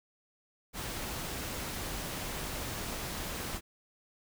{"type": "noise", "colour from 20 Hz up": "pink", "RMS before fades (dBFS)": -38, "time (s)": [0.73, 3.61], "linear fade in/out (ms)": 50, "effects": []}